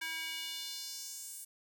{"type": "tone with high-pass filter sweep", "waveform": "square", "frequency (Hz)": 322.7, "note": "E4", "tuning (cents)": -37, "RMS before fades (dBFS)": -42, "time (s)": [0.01, 1.45], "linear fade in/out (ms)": 10, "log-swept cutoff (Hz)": [1800, 9400], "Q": 2.1, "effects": []}